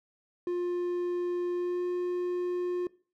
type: tone with pitch glide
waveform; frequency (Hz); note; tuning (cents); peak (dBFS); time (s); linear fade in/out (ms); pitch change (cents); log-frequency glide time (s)
triangle; 353.3 to 356.6; F4 to F4; +20 to +36; -26; 0.47-2.87; 2; +16; 1.54-1.84
effects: noise-tail reverb RT60 0.4 s tail -21 dB re dry